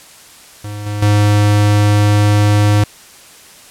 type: tone with level steps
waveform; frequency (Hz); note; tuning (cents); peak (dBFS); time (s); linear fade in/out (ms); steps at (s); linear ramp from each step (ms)
square; 103.83; G#2; 0; -24 / -19 / -9; 0.64-2.84; 5; 0.86 / 1.02; 5
effects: white hiss -40 dBFS RMS until 3.7 s + low-pass 11000 Hz 12 dB/octave